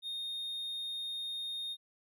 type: tone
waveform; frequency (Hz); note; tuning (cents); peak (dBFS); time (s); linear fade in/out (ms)
triangle; 3690; A#7; -18; -35; 0.02-1.77; 50
effects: none